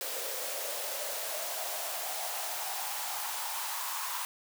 white noise with high-pass filter sweep, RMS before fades -36 dBFS, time 0.01-4.25 s, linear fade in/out 0 ms, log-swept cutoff 490 to 1000 Hz, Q 5.1, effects none

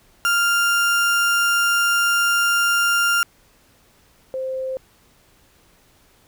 35% pulse / sine tone pair in turn, 1396.9 / 523.2 Hz, F6 / C5, 0 / 0 cents, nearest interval octave + perfect fourth, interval 1700 cents, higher first, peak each -14 / -23 dBFS, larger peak first, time 0.25-3.23 / 4.34-4.77 s, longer first, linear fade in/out 0 ms, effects pink hiss -56 dBFS RMS until 6.27 s

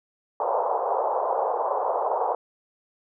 white band-pass noise, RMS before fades -25 dBFS, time 0.4-2.35 s, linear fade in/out 2 ms, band 450 to 1000 Hz, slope 48 dB/octave, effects none

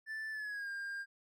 triangle tone with pitch glide, 1760 to 1604.6 Hz, A6 to G6, 0 to +40 cents, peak -37 dBFS, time 0.06-1.06 s, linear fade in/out 50 ms, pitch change -160 cents, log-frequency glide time 0.31-0.69 s, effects none

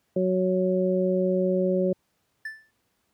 harmonic tone, 185 Hz, F#3, in tune, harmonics 1 / 2 / 3, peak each -25 / -25 / -25 dBFS, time 0.16-1.93 s, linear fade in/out 5 ms
triangle tone with exponential decay, 1760 Hz, A6, in tune, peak -27 dBFS, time 2.45-2.71 s, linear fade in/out 5 ms, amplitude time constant 55 ms
effects pink hiss -72 dBFS RMS until 3.13 s + high-pass 80 Hz 12 dB/octave

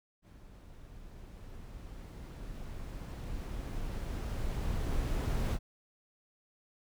brown noise with level ramp, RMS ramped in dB -53 to -30 dBFS, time 0.22-5.59 s, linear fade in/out 50 ms, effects none

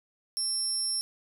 25% pulse tone, 5400 Hz, E8, 41 cents sharp, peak -23 dBFS, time 0.37-1.01 s, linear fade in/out 0 ms, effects none

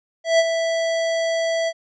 square tone with ADSR envelope, 659.3 Hz, E5, in tune, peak -12 dBFS, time 0.24-1.73 s, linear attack 150 ms, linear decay 40 ms, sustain -8 dB, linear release 52 ms, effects resampled to 16000 Hz

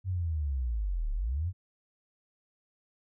sine linear two-way sweep, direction down then up, 96.4 to 34.07 to 96.4 Hz, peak -28 dBFS, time 0.04-1.53 s, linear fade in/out 50 ms, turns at 1.12 s, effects none

